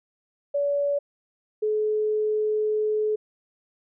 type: tone pair in turn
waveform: sine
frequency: 571 / 427.8 Hz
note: D5 / A4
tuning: -49 / -49 cents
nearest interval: perfect fourth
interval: 500 cents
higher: first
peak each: -21 dBFS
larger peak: neither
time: 0.54-0.99 / 1.62-3.16 s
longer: second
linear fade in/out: 10 ms
effects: none